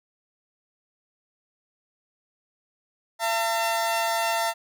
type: tone pair together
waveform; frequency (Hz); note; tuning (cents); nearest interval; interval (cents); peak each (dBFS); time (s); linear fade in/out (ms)
sawtooth; 677.2 / 904; E5 / A5; +46 / +47; perfect fourth; 501; -22; 3.19-4.54; 50
effects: none